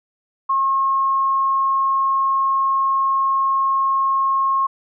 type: tone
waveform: sine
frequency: 1080 Hz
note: C#6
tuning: 45 cents flat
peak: -15 dBFS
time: 0.49-4.67 s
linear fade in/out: 10 ms
effects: none